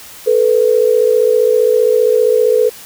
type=tone pair together; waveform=sine; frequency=437.6 / 492.8 Hz; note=A4 / B4; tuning=-9 / -4 cents; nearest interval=major second; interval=205 cents; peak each=-11 dBFS; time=0.26-2.7 s; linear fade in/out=20 ms; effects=white hiss -35 dBFS RMS until 2.85 s